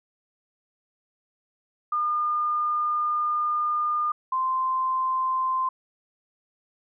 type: tone pair in turn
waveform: sine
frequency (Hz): 1212 / 1040.3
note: D#6 / C6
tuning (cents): -46 / -10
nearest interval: minor third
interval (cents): 264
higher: first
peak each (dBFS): -22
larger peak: neither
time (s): 1.92-4.12 / 4.32-5.69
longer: first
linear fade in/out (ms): 5
effects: none